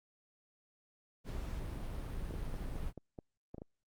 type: noise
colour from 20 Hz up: brown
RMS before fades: -40 dBFS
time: 1.24-2.93 s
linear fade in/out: 50 ms
type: clicks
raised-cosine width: 2 ms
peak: -32 dBFS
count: 9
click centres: 2.309 / 2.34 / 2.541 / 2.756 / 2.977 / 3.188 / 3.545 / 3.582 / 3.619 s
effects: Opus 48 kbps

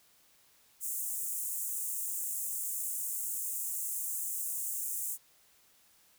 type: high-pass noise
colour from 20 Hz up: pink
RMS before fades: -36 dBFS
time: 0.8-5.18 s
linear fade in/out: 50 ms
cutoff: 7200 Hz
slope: 48 dB/octave
effects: white hiss -65 dBFS RMS until 6.18 s

